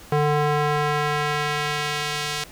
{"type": "tone with band-pass filter sweep", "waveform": "square", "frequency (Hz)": 148.5, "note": "D3", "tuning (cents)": 20, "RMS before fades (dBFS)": -23, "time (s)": [0.12, 2.44], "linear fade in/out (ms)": 2, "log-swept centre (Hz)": [650, 4400], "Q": 0.71, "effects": ["pink hiss -45 dBFS RMS until 2.51 s"]}